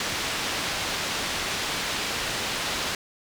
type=low-pass noise; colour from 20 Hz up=white; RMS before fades=-29 dBFS; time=0-2.95 s; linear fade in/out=2 ms; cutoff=4400 Hz; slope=12 dB/octave; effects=none